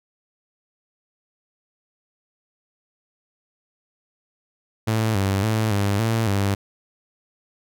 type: tone with pitch steps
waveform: sawtooth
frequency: 110.5 / 97.6 / 109.8 / 100.8 / 113.1 / 99.3 Hz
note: A2 / G2 / A2 / G2 / A2 / G2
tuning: +8 / -7 / -3 / +49 / +48 / +23 cents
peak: -15 dBFS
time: 4.87-6.55 s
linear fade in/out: 10 ms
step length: 280 ms
effects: none